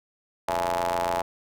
sawtooth ring-modulated tone, 87.5 Hz, F2, 4 cents sharp, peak -17 dBFS, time 0.48-1.22 s, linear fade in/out 5 ms, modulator 757 Hz, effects none

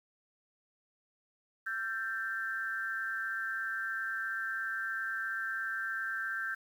sine tone with amplitude modulation, 1568 Hz, G6, in tune, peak -29 dBFS, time 1.66-6.55 s, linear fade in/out 10 ms, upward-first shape sine, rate 217 Hz, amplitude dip 90%, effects 10-bit

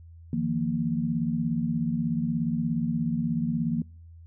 sine chord, Eb suspended second, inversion none, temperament equal with one note detuned, 155.56 / 172.31 / 233.1 Hz, Eb3 / F3 / Bb3, 0 / -23 / 0 cents, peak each -30 / -30 / -27 dBFS, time 0.33-3.82 s, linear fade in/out 2 ms, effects noise-tail reverb RT60 0.5 s tail -26 dB re dry + added 83 Hz sine -45 dBFS peak until 4.26 s

